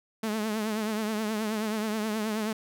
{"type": "tone with vibrato", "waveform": "sawtooth", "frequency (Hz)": 215.9, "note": "A3", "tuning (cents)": -33, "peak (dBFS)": -24, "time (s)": [0.23, 2.53], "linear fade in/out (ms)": 5, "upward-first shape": "triangle", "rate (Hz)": 9.4, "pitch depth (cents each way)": 76, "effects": []}